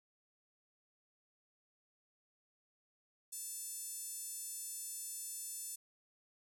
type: tone with high-pass filter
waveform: 5% pulse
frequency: 880 Hz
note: A5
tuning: in tune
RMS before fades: -45 dBFS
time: 3.32-5.76 s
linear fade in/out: 10 ms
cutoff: 8500 Hz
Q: 1.4
effects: none